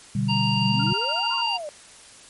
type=chord; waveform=sine; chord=G major; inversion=first; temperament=equal; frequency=123.47 / 146.83 / 196 Hz; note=B2 / D3 / G3; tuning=0 / 0 / 0 cents; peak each=-25 / -27 / -24 dBFS; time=0.15-0.93 s; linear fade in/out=5 ms
type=harmonic tone; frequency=932.3 Hz; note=A#5; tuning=in tune; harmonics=1 / 3 / 5; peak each=-27 / -25 / -29 dBFS; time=0.28-1.58 s; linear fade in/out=20 ms
type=exponential two-way sweep; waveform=sine; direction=up then down; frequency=146.8 to 1108.7 to 574 Hz; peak=-30 dBFS; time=0.57-1.69 s; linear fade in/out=0 ms; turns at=1.35 s
type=tone bursts; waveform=sine; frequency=1396.9 Hz; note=F6; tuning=in tune; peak=-32 dBFS; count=9; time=0.79-1.419 s; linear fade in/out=10 ms; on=45 ms; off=28 ms
effects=white hiss -47 dBFS RMS until 2.29 s + MP3 48 kbps

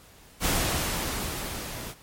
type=noise with level ramp; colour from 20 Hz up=pink; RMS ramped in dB=-24 to -38 dBFS; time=0.4-1.95 s; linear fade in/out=50 ms; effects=pink hiss -53 dBFS RMS until 2.02 s + MP3 64 kbps

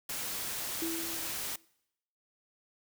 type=noise; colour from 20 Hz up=white; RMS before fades=-37 dBFS; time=0.09-1.56 s; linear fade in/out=5 ms
type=tone with exponential decay; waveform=sine; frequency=329.6 Hz; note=E4; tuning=in tune; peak=-31 dBFS; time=0.82-1.65 s; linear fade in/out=2 ms; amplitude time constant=180 ms
effects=noise-tail reverb RT60 0.8 s tail -24 dB re dry

